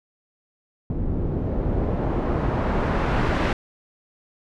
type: noise with low-pass filter sweep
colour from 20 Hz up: pink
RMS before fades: -23 dBFS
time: 0.9-3.53 s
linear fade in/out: 2 ms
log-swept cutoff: 270 to 2200 Hz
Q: 0.72
effects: none